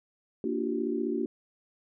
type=chord; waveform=sine; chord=G minor seventh; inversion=first; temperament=equal with one note detuned; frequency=233.1 / 293.7 / 349.2 / 384.2 Hz; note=Bb3 / D4 / F4 / G4; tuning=0 / 0 / 0 / -35 cents; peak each=-33 dBFS; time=0.44-1.26 s; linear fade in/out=2 ms; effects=none